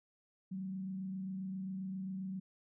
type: tone with frequency modulation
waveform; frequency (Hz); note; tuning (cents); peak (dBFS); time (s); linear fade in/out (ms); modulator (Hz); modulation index
sine; 189.7; F#3; +43; -38; 0.51-2.4; 10; 27.5; 0.31
effects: none